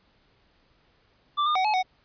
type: tone with pitch steps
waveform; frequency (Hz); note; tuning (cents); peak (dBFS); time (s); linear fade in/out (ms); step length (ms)
square; 1174 / 1213 / 750 / 853 / 744; D6 / D#6 / F#5 / G#5 / F#5; -1 / -44 / +23 / +46 / +9; -22; 1.37-1.83; 20; 92
effects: pink hiss -64 dBFS RMS until 2.04 s + resampled to 11025 Hz